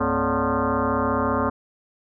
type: tone with frequency modulation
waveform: sine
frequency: 395.2 Hz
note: G4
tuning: 14 cents sharp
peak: -19 dBFS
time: 0-1.5 s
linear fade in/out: 10 ms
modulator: 165 Hz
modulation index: 5.6
effects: none